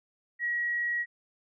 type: tone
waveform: sine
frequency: 1909 Hz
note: A#6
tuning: 41 cents sharp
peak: -27 dBFS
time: 0.39-1.06 s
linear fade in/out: 50 ms
effects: none